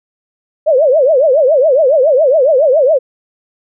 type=tone with vibrato; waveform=sine; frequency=570 Hz; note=C#5; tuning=48 cents sharp; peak=-6 dBFS; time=0.66-2.99 s; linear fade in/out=20 ms; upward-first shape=triangle; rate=7.2 Hz; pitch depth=280 cents each way; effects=none